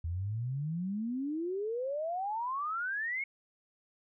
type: exponential sweep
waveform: sine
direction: up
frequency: 79.9 to 2217 Hz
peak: -32 dBFS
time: 0.04-3.24 s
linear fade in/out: 5 ms
effects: none